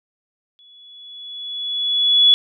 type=tone with exponential growth; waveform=sine; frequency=3400 Hz; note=G#7; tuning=40 cents sharp; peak=-7 dBFS; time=0.59-2.34 s; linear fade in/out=0 ms; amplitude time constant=380 ms; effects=none